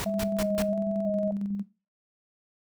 pink noise bursts, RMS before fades -32 dBFS, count 4, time 0-0.622 s, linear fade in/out 0 ms, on 43 ms, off 150 ms
sine tone with tremolo, 200.4 Hz, G3, 38 cents sharp, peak -27 dBFS, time 0.05-1.63 s, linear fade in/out 20 ms, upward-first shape square, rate 11 Hz, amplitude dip 40%
sine tone with vibrato, 642 Hz, E5, 46 cents flat, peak -27 dBFS, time 0.06-1.31 s, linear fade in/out 2 ms, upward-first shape square, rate 1.5 Hz, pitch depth 38 cents each way
effects noise-tail reverb RT60 0.3 s tail -17 dB re dry

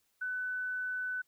sine tone, 1500 Hz, F#6, 23 cents sharp, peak -33 dBFS, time 0.21-1.22 s, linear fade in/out 10 ms, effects white hiss -75 dBFS RMS until 1.27 s

